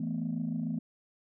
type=chord; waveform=sine; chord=E suspended fourth; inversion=none; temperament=equal; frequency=164.81 / 220 / 246.9 Hz; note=E3 / A3 / B3; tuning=0 / 0 / 0 cents; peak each=-34 dBFS; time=0-0.79 s; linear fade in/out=5 ms; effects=tanh soft clip ceiling -24 dBFS